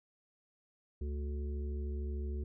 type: harmonic tone with a mistuned harmonic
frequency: 73.42 Hz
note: D2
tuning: in tune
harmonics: 1 / 3 / 5 / 6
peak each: -35 / -48 / -47 / -55 dBFS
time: 1.01-2.44 s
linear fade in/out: 5 ms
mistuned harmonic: 1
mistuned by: -70 cents
effects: none